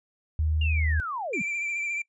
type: tone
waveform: sine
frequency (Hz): 77.78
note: D#2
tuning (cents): 0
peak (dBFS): -22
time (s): 0.39-1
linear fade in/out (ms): 0
type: linear sweep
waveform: sine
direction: down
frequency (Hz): 2851 to 149.7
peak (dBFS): -29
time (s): 0.61-1.42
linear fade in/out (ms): 5
type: tone with vibrato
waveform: triangle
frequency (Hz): 2349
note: D7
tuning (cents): 0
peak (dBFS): -26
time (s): 1.33-2.02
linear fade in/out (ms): 5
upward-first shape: triangle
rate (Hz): 14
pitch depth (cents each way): 42
effects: noise-tail reverb RT60 0.1 s tail -24 dB re dry + resampled to 22050 Hz